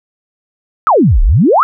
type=exponential two-way sweep; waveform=sine; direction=down then up; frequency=1384 to 31.55 to 1384 Hz; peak=-5 dBFS; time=0.87-1.63 s; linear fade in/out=0 ms; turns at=1.22 s; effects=none